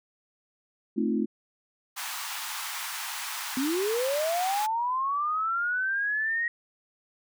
sine chord, F dominant seventh, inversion first, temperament equal, 220 / 261.6 / 311.1 / 349.2 Hz, A3 / C4 / Eb4 / F4, 0 / 0 / 0 / 0 cents, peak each -27 / -30 / -31 / -31 dBFS, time 0.96-1.26 s, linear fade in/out 20 ms
pink high-pass noise, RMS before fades -35 dBFS, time 1.96-4.67 s, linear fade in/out 20 ms, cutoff 830 Hz, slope 48 dB/octave
sine linear sweep, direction up, 249.3 to 1894 Hz, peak -25 dBFS, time 3.57-6.48 s, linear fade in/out 2 ms
effects none

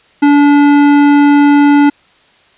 sine tone with hard clipping, 288.2 Hz, D4, 33 cents flat, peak -6 dBFS, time 0.22-1.9 s, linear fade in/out 10 ms, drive 14 dB, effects white hiss -48 dBFS RMS until 2.57 s + resampled to 8000 Hz

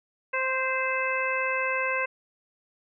harmonic tone with a mistuned harmonic, 523 Hz, C5, 1 cent flat, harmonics 1 / 2 / 3 / 4 / 5, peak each -31 / -31 / -31 / -31 / -31 dBFS, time 0.33-2.06 s, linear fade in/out 10 ms, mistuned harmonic 4, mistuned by -19 cents, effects none

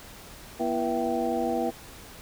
sine tone cluster, 241.9 / 335.2 / 483.9 / 667 / 775 Hz, B3 / E4 / B4 / E5 / G5, -36 / +29 / -35 / +20 / -20 cents, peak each -31 dBFS, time 0.59-1.71 s, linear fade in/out 20 ms, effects pink hiss -46 dBFS RMS until 2.21 s

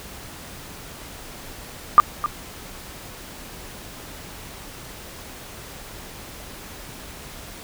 sine tone with echo, 1195 Hz, D6, 30 cents sharp, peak -4 dBFS, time 1.98-2 s, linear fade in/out 0 ms, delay 260 ms, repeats 1, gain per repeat -14 dB, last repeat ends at 2.26 s, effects pink hiss -39 dBFS RMS until 7.63 s

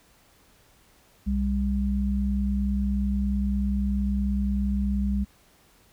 sine tone pair together, 63.75 / 200.7 Hz, C2 / G3, -44 / +41 cents, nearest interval octave + minor sixth, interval 1985 cents, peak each -25 dBFS, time 1.26-5.25 s, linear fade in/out 20 ms, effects pink hiss -59 dBFS RMS until 5.92 s

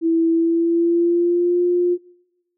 sine tone with pitch glide, 329.6 to 353.3 Hz, E4 to F4, 0 to +20 cents, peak -14 dBFS, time 0.01-1.98 s, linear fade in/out 50 ms, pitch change +120 cents, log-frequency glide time 0.3-1.61 s, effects noise-tail reverb RT60 0.9 s tail -21 dB re dry

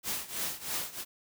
white noise with tremolo, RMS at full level -32 dBFS, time 0.03-1.05 s, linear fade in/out 50 ms, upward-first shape triangle, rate 3.1 Hz, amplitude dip 90%, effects none

